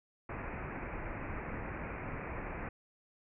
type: low-pass noise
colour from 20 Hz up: pink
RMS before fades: -41 dBFS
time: 0.29-2.69 s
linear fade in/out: 5 ms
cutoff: 2500 Hz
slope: 96 dB/octave
effects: none